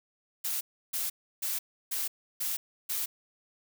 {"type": "noise bursts", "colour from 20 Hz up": "blue", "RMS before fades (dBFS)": -32, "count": 6, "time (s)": [0.44, 3.06], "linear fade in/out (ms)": 10, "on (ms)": 170, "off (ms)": 320, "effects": []}